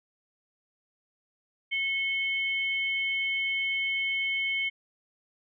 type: tone pair together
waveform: sine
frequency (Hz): 2193 / 3101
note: C#7 / G7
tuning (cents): -19 / -19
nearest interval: tritone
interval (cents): 600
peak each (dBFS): -27 / -33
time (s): 1.71-4.7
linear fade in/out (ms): 20
effects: none